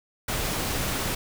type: noise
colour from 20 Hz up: pink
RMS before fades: -28 dBFS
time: 0.28-1.15 s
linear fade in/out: 5 ms
effects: none